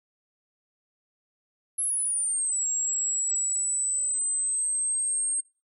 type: exponential two-way sweep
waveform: sine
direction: down then up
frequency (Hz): 11090 to 7570 to 8570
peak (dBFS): -23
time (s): 1.78-5.41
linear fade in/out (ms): 10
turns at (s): 2.67
effects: noise-tail reverb RT60 0.3 s tail -26 dB re dry + tanh soft clip ceiling -21 dBFS